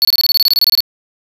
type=tone bursts; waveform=square; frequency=4435 Hz; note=C#8; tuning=in tune; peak=-8 dBFS; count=15; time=0.02-0.805 s; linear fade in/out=0 ms; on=29 ms; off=25 ms; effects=resampled to 32000 Hz + 8-bit